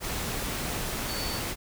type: tone in noise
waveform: sine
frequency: 4488 Hz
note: C#8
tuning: 21 cents sharp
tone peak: -36 dBFS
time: 1.06-1.41 s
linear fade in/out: 50 ms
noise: pink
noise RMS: -32 dBFS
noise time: 0-1.56 s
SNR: -7 dB
effects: none